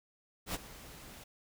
pink noise with ADSR envelope, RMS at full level -35 dBFS, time 0.46-1.24 s, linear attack 84 ms, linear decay 27 ms, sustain -16 dB, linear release 8 ms, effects none

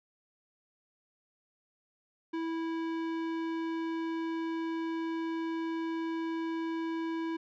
sine tone with tanh clipping, 327.9 Hz, E4, 9 cents flat, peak -34 dBFS, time 2.33-7.37 s, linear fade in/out 10 ms, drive 17 dB, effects none

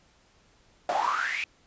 brown noise with high-pass filter sweep, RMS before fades -28 dBFS, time 0.89-1.44 s, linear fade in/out 2 ms, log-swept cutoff 660 to 2600 Hz, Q 9.6, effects pink hiss -62 dBFS RMS until 1.66 s + resampled to 16000 Hz

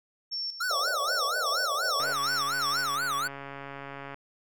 sine tone with tremolo, 5440 Hz, F8, 46 cents flat, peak -30 dBFS, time 0.31-2.96 s, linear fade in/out 20 ms, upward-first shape square, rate 2.6 Hz, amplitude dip 65%
square tone with vibrato, 1300 Hz, E6, 24 cents flat, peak -28 dBFS, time 0.6-3.28 s, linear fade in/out 10 ms, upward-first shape sine, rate 4.2 Hz, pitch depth 260 cents each way
white band-pass noise, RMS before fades -37 dBFS, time 0.7-2.13 s, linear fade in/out 5 ms, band 510 to 660 Hz, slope 48 dB/octave
click train, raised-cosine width 0.5 ms, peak -25 dBFS, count 299, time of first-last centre 2-4.144 s, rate 139 Hz
effects none

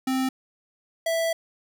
square tone pair in turn, 261.6 / 659.2 Hz, C4 / E5, 0 / 0 cents, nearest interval octave + major third, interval 1600 cents, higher second, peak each -23 dBFS, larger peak neither, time 0.07-0.29 / 1.06-1.33 s, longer second, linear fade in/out 5 ms, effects none

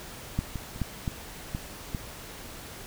clicks, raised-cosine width 5 ms, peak -13 / -21 / -28 / -15 / -16 / -18 / -18 dBFS, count 7, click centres 0.39 / 0.557 / 0.761 / 0.817 / 1.078 / 1.549 / 1.948 s, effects pink hiss -43 dBFS RMS until 2.86 s

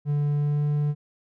triangle tone with pitch glide, 146 to 147.36 Hz, D3 to D3, -10 to +6 cents, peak -19 dBFS, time 0.05-0.95 s, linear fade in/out 50 ms, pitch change +16 cents, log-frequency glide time 0.34-0.65 s, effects none

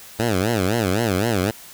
10% pulse tone with vibrato, 104.1 Hz, G#2, 5 cents sharp, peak -10 dBFS, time 0.19-1.51 s, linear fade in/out 5 ms, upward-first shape sine, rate 3.9 Hz, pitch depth 240 cents each way, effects white hiss -42 dBFS RMS until 1.73 s

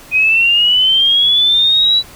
sine linear sweep, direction up, 2489 to 3951 Hz, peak -8 dBFS, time 0.11-2.03 s, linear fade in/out 50 ms, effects pink hiss -38 dBFS RMS until 2.15 s

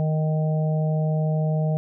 harmonic tone, 155.56 Hz, D#3, in tune, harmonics 1 / 3 / 4 / 5, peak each -20 / -34 / -30 / -37 dBFS, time 0-1.77 s, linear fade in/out 0 ms, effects none

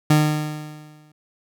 30% pulse tone with exponential decay, 151.9 Hz, D#3, 41 cents flat, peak -9 dBFS, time 0.1-1.12 s, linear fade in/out 5 ms, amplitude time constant 220 ms, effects none

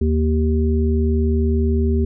harmonic tone, 77.78 Hz, D#2, in tune, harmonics 1 / 3 / 5, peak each -16 / -21 / -23 dBFS, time 0.01-2.05 s, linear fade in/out 5 ms, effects none

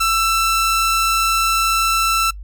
sawtooth tone, 1333 Hz, E6, 19 cents sharp, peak -11 dBFS, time 0-2.31 s, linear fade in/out 10 ms, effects noise-tail reverb RT60 0.1 s tail -23 dB re dry + added 50 Hz sine -30 dBFS peak until 2.43 s

